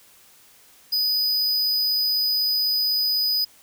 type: tone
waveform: square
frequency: 4978 Hz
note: D#8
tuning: in tune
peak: -20 dBFS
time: 0.92-3.45 s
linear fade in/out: 10 ms
effects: white hiss -53 dBFS RMS until 3.62 s